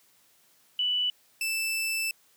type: tone pair in turn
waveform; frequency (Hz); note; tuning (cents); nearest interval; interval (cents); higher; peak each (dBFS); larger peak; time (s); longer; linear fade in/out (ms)
sine / sawtooth; 2969 / 2645; F#7 / E7; +5 / +5; major second; 200; first; -24; neither; 0.79-1.1 / 1.41-2.11; second; 2
effects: white hiss -63 dBFS RMS until 2.36 s + high-pass 100 Hz 12 dB/octave